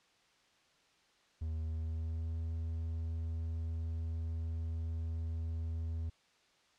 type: tone with pitch glide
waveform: triangle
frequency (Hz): 79.6 to 81.51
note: D#2 to E2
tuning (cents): +40 to -19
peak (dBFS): -33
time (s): 1.41-6.1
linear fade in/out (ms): 10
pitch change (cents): +41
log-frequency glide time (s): 1.64-2.33
effects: white hiss -69 dBFS RMS until 6.78 s + low-pass 5000 Hz 12 dB/octave